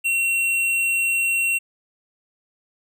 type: tone with tanh clipping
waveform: triangle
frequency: 2731 Hz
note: F7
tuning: 39 cents flat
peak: -20 dBFS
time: 0.04-1.59 s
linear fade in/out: 20 ms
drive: 17 dB
effects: none